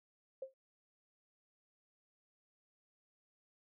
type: tone with exponential decay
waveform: sine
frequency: 530 Hz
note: C5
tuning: 22 cents sharp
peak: -37 dBFS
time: 0.42-0.54 s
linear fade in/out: 5 ms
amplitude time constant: 24 ms
effects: none